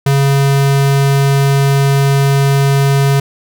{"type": "tone", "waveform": "square", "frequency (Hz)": 138.6, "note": "C#3", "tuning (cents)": 0, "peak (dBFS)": -9, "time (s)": [0.06, 3.2], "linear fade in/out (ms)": 5, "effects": []}